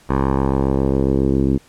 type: tone with low-pass filter sweep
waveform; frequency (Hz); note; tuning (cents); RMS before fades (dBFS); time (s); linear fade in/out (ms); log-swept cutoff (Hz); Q
10% pulse; 67.4; C#2; -48; -17; 0.09-1.58; 10; 1200 to 300; 1.7
effects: pink hiss -50 dBFS RMS until 1.68 s + low-pass 11000 Hz 12 dB/octave